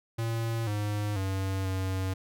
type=tone with pitch steps; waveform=square; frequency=114.4 / 104.1 / 95.9 / 94.5 Hz; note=A#2 / G#2 / G2 / F#2; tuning=-32 / +5 / -37 / +37 cents; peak=-29 dBFS; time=0.18-2.14 s; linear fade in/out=10 ms; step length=490 ms; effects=none